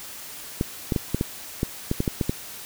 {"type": "clicks", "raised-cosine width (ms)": 3, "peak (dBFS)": -9, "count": 11, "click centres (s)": [0.611, 0.922, 0.962, 1.146, 1.211, 1.631, 1.914, 2.004, 2.078, 2.212, 2.295], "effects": ["white hiss -39 dBFS RMS until 2.65 s"]}